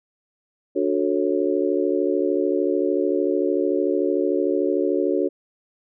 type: chord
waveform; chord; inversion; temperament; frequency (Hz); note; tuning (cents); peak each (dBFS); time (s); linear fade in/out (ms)
sine; D major seventh; none; just; 293.7 / 367.1 / 440.5 / 550.6; D4 / F#4 / A4 / C#5; 0 / -14 / +2 / -12; -24 / -22 / -25 / -26; 0.75-5.29; 20
effects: none